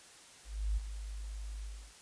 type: tone with ADSR envelope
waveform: sine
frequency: 52 Hz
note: G#1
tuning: 3 cents sharp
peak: -28 dBFS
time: 0.44-1.94 s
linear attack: 330 ms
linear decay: 18 ms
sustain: -11 dB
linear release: 300 ms
effects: white hiss -56 dBFS RMS until 2.01 s + resampled to 22050 Hz